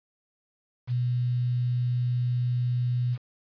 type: tone with quantisation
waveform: sine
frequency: 123 Hz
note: B2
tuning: 7 cents flat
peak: -23 dBFS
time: 0.87-3.18 s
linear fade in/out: 50 ms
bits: 8
effects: resampled to 11025 Hz